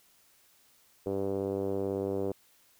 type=tone with low-pass filter; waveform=5% pulse; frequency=98 Hz; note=G2; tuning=in tune; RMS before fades=-32 dBFS; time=1.06-2.32 s; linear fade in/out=5 ms; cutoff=440 Hz; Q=3; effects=white hiss -64 dBFS RMS until 2.79 s